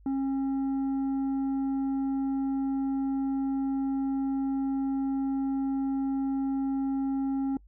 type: tone with tanh clipping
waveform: triangle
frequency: 271 Hz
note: C#4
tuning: 39 cents flat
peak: -27 dBFS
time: 0.06-7.57 s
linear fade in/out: 2 ms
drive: 10 dB
effects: noise-tail reverb RT60 0.1 s tail -24 dB re dry + added 50 Hz sine -52 dBFS peak until 7.67 s